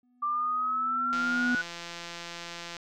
triangle tone with exponential growth, 246.9 Hz, B3, in tune, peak -23 dBFS, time 0.03-1.55 s, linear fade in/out 2 ms, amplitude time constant 330 ms
sine linear sweep, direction up, 1174.7 to 1480 Hz, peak -26 dBFS, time 0.22-1.62 s, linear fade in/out 10 ms
click train, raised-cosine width 0.2 ms, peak -22 dBFS, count 281, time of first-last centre 1.13-2.767 s, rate 171 Hz
effects none

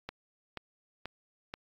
click train, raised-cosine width 0.3 ms, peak -22 dBFS, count 4, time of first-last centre 0.09-1.539 s, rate 2.07 Hz, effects AAC 64 kbps

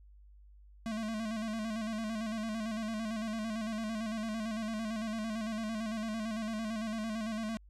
square tone with vibrato, 220 Hz, A3, in tune, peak -35 dBFS, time 0.86-7.57 s, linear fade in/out 0 ms, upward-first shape square, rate 8.9 Hz, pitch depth 51 cents each way, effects added 50 Hz sine -54 dBFS peak until 7.69 s + low-pass 8000 Hz 12 dB/octave

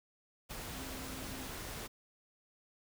sine tone in noise, 261.6 Hz, C4, in tune, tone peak -49 dBFS, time 0.73-1.48 s, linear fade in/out 20 ms, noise pink, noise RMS -44 dBFS, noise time 0.49-1.88 s, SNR -8 dB, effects none

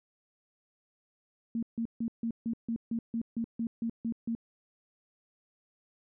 sine tone bursts, 230 Hz, A#3, 23 cents flat, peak -29 dBFS, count 13, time 1.55-4.351 s, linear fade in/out 2 ms, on 77 ms, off 150 ms, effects none

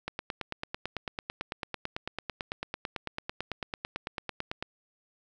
click train, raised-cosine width 0.3 ms, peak -17 dBFS, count 42, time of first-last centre 0.08-4.625 s, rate 9.02 Hz, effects none

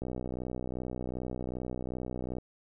click train, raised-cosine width 2 ms, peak -23 dBFS, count 149, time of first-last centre 0.02-2.384 s, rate 62.6 Hz, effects none

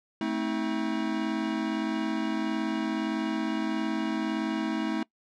square chord, A diminished, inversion none, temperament equal with one note detuned, 220 / 261.6 / 319.3 Hz, A3 / C4 / Eb4, 0 / 0 / +45 cents, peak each -32 / -35 / -31 dBFS, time 0.21-5.03 s, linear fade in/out 2 ms, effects noise-tail reverb RT60 0.1 s tail -22 dB re dry + low-pass 4000 Hz 12 dB/octave

